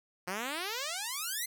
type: exponential sweep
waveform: 5% pulse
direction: up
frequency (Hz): 173.4 to 2100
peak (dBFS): -23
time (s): 0.27-1.46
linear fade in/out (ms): 10
effects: none